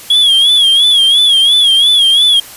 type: tone with vibrato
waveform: triangle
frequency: 3322 Hz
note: G#7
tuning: in tune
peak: -4 dBFS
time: 0.1-2.4 s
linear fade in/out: 5 ms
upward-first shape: sine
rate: 2.9 Hz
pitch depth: 92 cents each way
effects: white hiss -32 dBFS RMS until 2.56 s + resampled to 32000 Hz